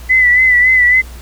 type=tone with vibrato; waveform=sine; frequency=2000 Hz; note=B6; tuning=21 cents sharp; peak=-6 dBFS; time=0.09-1.02 s; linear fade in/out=20 ms; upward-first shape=sine; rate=3.6 Hz; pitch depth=45 cents each way; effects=added 60 Hz sine -29 dBFS peak until 1.21 s + pink hiss -38 dBFS RMS until 1.21 s